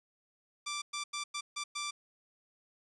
10% pulse tone bursts at uneven times, 1174.7 Hz, D6, in tune, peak -27 dBFS, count 6, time 0.66-0.82 / 0.93-1.04 / 1.13-1.24 / 1.34-1.41 / 1.56-1.64 / 1.75-1.91 s, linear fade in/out 10 ms, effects resampled to 24000 Hz + 11-bit

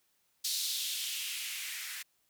violet noise with band-pass filter sweep, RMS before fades -37 dBFS, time 0.44-2.03 s, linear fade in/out 10 ms, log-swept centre 4400 to 1800 Hz, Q 2.5, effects white hiss -74 dBFS RMS until 2.29 s

